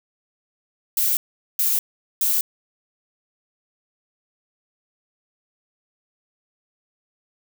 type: noise bursts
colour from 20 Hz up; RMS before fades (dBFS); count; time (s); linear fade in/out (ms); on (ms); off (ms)
violet; -20; 3; 0.97-2.41; 2; 200; 420
effects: none